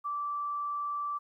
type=tone; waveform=sine; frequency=1165 Hz; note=D6; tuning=14 cents flat; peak=-31 dBFS; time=0.04-1.19 s; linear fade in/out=20 ms; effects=12-bit